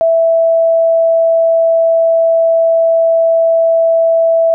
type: tone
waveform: sine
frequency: 659.3 Hz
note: E5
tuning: in tune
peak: -7 dBFS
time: 0.01-4.54 s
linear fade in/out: 0 ms
effects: none